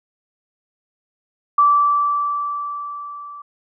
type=tone with level ramp; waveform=sine; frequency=1162 Hz; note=D6; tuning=19 cents flat; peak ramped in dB=-9 to -33 dBFS; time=1.58-3.42 s; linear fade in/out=5 ms; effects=none